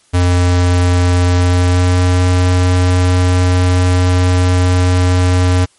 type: tone with pitch glide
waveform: square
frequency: 89.1 to 90.45 Hz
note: F2 to F#2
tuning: +35 to -39 cents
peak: -9 dBFS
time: 0.13-5.66 s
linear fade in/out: 20 ms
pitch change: +26 cents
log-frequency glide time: 1.33-2.21 s
effects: white hiss -52 dBFS RMS until 5.78 s + MP3 48 kbps